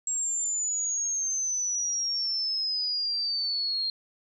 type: exponential sweep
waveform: sine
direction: down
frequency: 7610 to 4204 Hz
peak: -26 dBFS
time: 0.07-3.9 s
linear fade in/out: 2 ms
effects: none